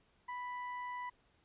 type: tone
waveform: 35% pulse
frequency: 987.8 Hz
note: B5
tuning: in tune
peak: -38 dBFS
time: 0.28-1.1 s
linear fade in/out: 10 ms
effects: pink hiss -72 dBFS RMS until 1.44 s + resampled to 8000 Hz